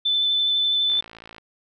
sine tone with vibrato, 3520 Hz, A7, in tune, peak -18 dBFS, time 0.05-1.01 s, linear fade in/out 10 ms, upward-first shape sine, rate 12 Hz, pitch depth 12 cents each way
click train, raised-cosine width 0.3 ms, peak -25 dBFS, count 28, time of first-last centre 0.9-1.382 s, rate 56 Hz
effects none

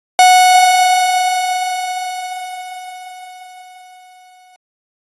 45% pulse tone with exponential decay, 735 Hz, F#5, 12 cents flat, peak -4 dBFS, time 0.19-4.56 s, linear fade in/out 1 ms, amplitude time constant 950 ms, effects AAC 32 kbps

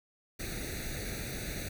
pink noise with comb filter, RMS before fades -38 dBFS, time 0.39-1.69 s, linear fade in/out 10 ms, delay 0.48 ms, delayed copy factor +0.95, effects none

